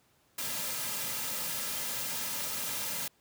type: noise with comb filter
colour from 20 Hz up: white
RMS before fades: -35 dBFS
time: 0.38-3.08 s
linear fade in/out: 5 ms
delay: 2.7 ms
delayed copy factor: -0.55
effects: pink hiss -68 dBFS RMS until 3.2 s + high-pass 80 Hz 12 dB/octave